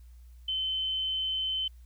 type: tone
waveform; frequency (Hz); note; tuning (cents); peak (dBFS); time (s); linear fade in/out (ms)
sine; 3066; G7; -39; -28; 0.48-1.68; 5
effects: added 60 Hz sine -48 dBFS peak until 1.85 s + white hiss -70 dBFS RMS until 1.85 s

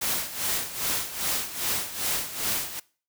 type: noise with tremolo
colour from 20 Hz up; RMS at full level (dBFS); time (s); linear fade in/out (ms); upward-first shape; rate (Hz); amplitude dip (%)
white; -26; 0.01-2.8; 10; sine; 2.5; 75
effects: noise-tail reverb RT60 0.4 s tail -22 dB re dry

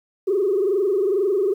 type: tone with frequency modulation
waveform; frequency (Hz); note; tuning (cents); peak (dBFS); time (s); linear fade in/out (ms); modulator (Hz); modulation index
sine; 392; G4; 0; -16; 0.27-1.54; 10; 22.2; 1.4
effects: tanh soft clip ceiling -12 dBFS + 9-bit

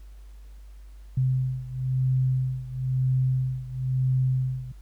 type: beating tone pair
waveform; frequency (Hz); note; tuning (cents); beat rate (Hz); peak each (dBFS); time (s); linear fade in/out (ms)
sine; 129.3 / 130.3; C3 / C3; -20 / -7; 1; -24 / -27; 1.17-4.72; 5
effects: added 50 Hz sine -42 dBFS peak until 4.81 s + pink hiss -63 dBFS RMS until 4.81 s

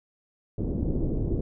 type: low-pass noise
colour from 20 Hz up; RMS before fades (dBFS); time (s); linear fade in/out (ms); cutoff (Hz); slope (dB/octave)
pink; -27; 0.58-1.41; 5; 420; 24
effects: none

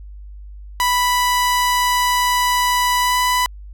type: tone with pitch glide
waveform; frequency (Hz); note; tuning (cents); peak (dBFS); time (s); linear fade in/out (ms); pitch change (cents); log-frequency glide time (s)
sawtooth; 987.8 to 994.7; B5 to B5; 0 to +12; -11; 0.8-3.46; 0; +12; 3-3.17
effects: added 50 Hz sine -33 dBFS peak until 3.73 s

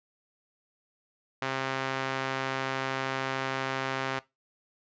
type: tone with band-pass filter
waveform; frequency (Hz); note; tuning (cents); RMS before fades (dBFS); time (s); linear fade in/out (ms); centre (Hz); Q
sawtooth; 133.1; C3; +30; -32; 1.42-4.19; 2; 1600; 0.74
effects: noise-tail reverb RT60 0.2 s tail -19 dB re dry + resampled to 16000 Hz

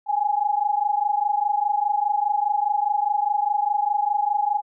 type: tone pair together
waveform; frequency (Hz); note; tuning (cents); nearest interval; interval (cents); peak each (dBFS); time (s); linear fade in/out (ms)
sine; 815.1 / 840; G#5 / G#5; -33 / +19; minor second; 52; -22; 0.06-4.62; 50
effects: none

